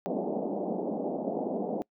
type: band-pass noise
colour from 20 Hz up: pink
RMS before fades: -32 dBFS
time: 0.06-1.82 s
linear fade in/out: 0 ms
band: 190 to 760 Hz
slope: 48 dB/octave
effects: noise-tail reverb RT60 0.1 s tail -25 dB re dry